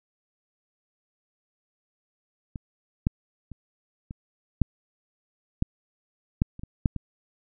clicks, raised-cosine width 5 ms, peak -22 / -9 / -27 / -24 / -7 / -10 / -8 / -28 / -23 / -8 / -18 dBFS, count 11, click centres 2.558 / 3.069 / 3.517 / 4.109 / 4.617 / 5.624 / 6.419 / 6.594 / 6.635 / 6.858 / 6.963 s, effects none

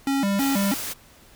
square tone with vibrato, 233.5 Hz, A#3, 3 cents sharp, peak -21 dBFS, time 0.07-0.74 s, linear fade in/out 2 ms, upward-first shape square, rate 3.1 Hz, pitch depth 280 cents each way
white noise, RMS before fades -31 dBFS, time 0.38-0.94 s, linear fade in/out 20 ms
effects pink hiss -52 dBFS RMS until 1.35 s

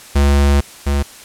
square tone pair in turn, 70.6 / 70.6 Hz, C#2 / C#2, +32 / +32 cents, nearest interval unison, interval 0 cents, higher neither, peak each -10 / -14 dBFS, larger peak first, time 0.15-0.61 / 0.86-1.03 s, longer first, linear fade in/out 10 ms, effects white hiss -38 dBFS RMS until 1.24 s + low-pass 11000 Hz 12 dB/octave

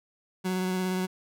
30% pulse tone with vibrato, 185 Hz, F#3, in tune, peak -24 dBFS, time 0.44-1.07 s, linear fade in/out 20 ms, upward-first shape sine, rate 17 Hz, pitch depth 16 cents each way, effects none

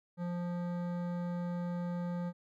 sine tone with hard clipping, 175.2 Hz, F3, 6 cents sharp, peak -36 dBFS, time 0.17-2.33 s, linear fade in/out 50 ms, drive 14 dB, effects none

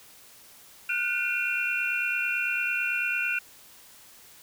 sine tone cluster, 1443 / 1512 / 2409 / 2726 Hz, F#6 / F#6 / D7 / F7, -44 / +37 / +43 / -43 cents, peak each -32 / -33 / -30 / -29 dBFS, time 0.89-3.39 s, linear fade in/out 5 ms, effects white hiss -52 dBFS RMS until 4.42 s

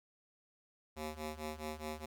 10% pulse ring-modulated tone, 154.2 Hz, D#3, 15 cents flat, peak -30 dBFS, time 0.96-2.06 s, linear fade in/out 10 ms, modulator 79.5 Hz, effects none

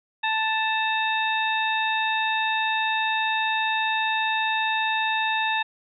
harmonic tone with a mistuned harmonic, 880 Hz, A5, in tune, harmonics 1 / 2 / 3 / 4, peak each -25 / -27 / -28 / -30 dBFS, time 0.23-5.63 s, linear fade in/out 10 ms, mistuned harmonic 4, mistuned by +84 cents, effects none

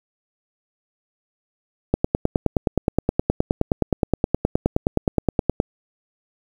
click train, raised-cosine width 2 ms, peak -3 dBFS, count 36, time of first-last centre 1.94-5.601 s, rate 9.56 Hz, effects 7-bit

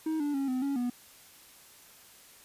triangle tone with pitch steps, 316.3 / 290.8 / 274.1 / 255.5 / 278.9 / 244.3 Hz, D#4 / D4 / C#4 / C4 / C#4 / B3, +29 / -17 / -19 / -41 / +11 / -19 cents, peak -26 dBFS, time 0.06-0.9 s, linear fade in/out 5 ms, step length 140 ms, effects white hiss -55 dBFS RMS until 2.44 s + resampled to 32000 Hz

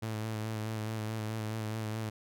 sawtooth tone with vibrato, 109.5 Hz, A2, 8 cents flat, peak -30 dBFS, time 0.02-2.1 s, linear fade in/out 10 ms, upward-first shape sine, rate 4.7 Hz, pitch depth 32 cents each way, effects none

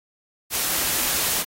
white noise, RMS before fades -23 dBFS, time 0.5-1.45 s, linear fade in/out 50 ms, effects AAC 48 kbps

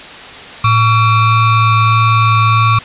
square ring-modulated tone, 622.3 Hz, D#5, in tune, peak -5 dBFS, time 0.64-2.79 s, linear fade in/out 5 ms, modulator 510 Hz, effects white hiss -30 dBFS RMS until 2.84 s + resampled to 8000 Hz

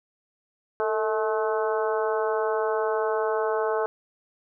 harmonic tone with a mistuned harmonic, 215.3 Hz, A3, 37 cents flat, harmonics 2 / 3 / 4 / 5 / 6 / 7, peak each -25 / -29 / -31 / -33 / -35 / -36 dBFS, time 0.8-3.86 s, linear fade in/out 0 ms, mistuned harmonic 2, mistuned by +48 cents, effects none

